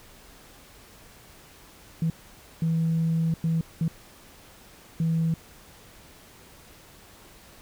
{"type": "tone bursts at uneven times", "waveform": "sine", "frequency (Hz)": 163.4, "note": "E3", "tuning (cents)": -15, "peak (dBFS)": -20, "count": 5, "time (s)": [[2.02, 2.1], [2.62, 3.34], [3.44, 3.61], [3.81, 3.88], [5, 5.34]], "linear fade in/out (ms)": 2, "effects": ["tanh soft clip ceiling -18 dBFS", "pink hiss -51 dBFS RMS until 7.61 s"]}